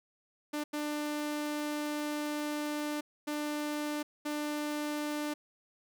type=tone bursts at uneven times; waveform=sawtooth; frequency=297.5 Hz; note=D4; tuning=22 cents sharp; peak=-29 dBFS; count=4; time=0.53-0.64 / 0.73-3.01 / 3.27-4.03 / 4.25-5.34 s; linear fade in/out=10 ms; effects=none